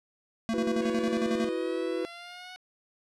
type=tone with tremolo; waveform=square; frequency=225.8 Hz; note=A3; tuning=45 cents sharp; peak=-27 dBFS; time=0.49-1.49 s; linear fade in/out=0 ms; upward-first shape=square; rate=11 Hz; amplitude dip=60%
type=chord; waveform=triangle; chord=E suspended second; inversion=none; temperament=equal; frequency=329.6 / 370 / 493.9 Hz; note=E4 / F#4 / B4; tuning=0 / 0 / 0 cents; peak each=-31 dBFS; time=0.54-2.05 s; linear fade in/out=0 ms
type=exponential sweep; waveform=10% pulse; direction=up; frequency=551 to 740 Hz; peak=-34 dBFS; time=0.82-2.56 s; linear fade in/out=0 ms
effects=low-pass 7000 Hz 12 dB/octave